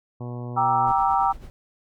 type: harmonic tone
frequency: 121.8 Hz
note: B2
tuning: 24 cents flat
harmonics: 1 / 2 / 3 / 4 / 5 / 6 / 7 / 8 / 9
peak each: -31 / -37 / -41 / -43 / -45 / -47 / -48 / -49 / -50 dBFS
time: 0.2-0.92 s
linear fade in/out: 10 ms
type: chord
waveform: sine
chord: E half-diminished seventh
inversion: first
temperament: equal with one note detuned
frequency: 784 / 942.1 / 1174.7 / 1318.5 Hz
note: G5 / Bb5 / D6 / E6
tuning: 0 / +18 / 0 / 0 cents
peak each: -21 / -23 / -26 / -26 dBFS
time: 0.56-1.33 s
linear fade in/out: 20 ms
type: noise with tremolo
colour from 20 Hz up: brown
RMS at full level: -38 dBFS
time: 0.87-1.5 s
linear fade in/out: 0 ms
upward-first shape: sine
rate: 9.1 Hz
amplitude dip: 60%
effects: none